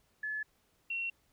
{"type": "tone pair in turn", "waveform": "sine", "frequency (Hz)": [1719, 2729], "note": ["A6", "F7"], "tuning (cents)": [-41, -41], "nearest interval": "minor sixth", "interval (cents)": 800, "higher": "second", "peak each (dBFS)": [-34, -33], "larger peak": "second", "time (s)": [[0.23, 0.43], [0.9, 1.1]], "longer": "neither", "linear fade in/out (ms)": 5, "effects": ["pink hiss -72 dBFS RMS until 1.32 s"]}